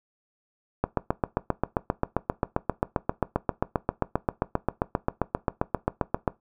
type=click train; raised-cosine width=1 ms; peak=-8 dBFS; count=42; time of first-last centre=0.84-6.278 s; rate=7.54 Hz; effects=noise-tail reverb RT60 0.2 s tail -19 dB re dry